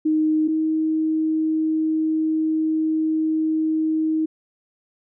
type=tone pair in turn; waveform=sine; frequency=311.1 / 315.4 Hz; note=D#4 / D#4; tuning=0 / +24 cents; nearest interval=unison; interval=24 cents; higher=second; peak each=-16 / -18 dBFS; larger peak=first; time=0.05-0.48 / 0.48-4.26 s; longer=second; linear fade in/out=10 ms; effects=none